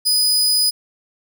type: tone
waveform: sawtooth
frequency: 4978 Hz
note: D#8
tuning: in tune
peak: -11 dBFS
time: 0.05-0.71 s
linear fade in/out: 20 ms
effects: none